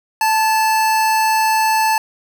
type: tone pair together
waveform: square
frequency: 880 / 1724.8 Hz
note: A5 / A6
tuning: 0 / -35 cents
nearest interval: octave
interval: 1165 cents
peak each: -14 / -24 dBFS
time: 0.21-1.98 s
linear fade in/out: 2 ms
effects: none